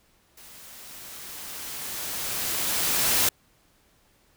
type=noise with level ramp; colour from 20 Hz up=white; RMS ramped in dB=-48 to -21 dBFS; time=0.37-3.29 s; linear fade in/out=5 ms; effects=pink hiss -63 dBFS RMS until 4.36 s